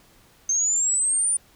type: linear sweep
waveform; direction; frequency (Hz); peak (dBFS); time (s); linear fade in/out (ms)
sine; up; 6272 to 9397; -19; 0.49-1.37; 5
effects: pink hiss -56 dBFS RMS until 1.55 s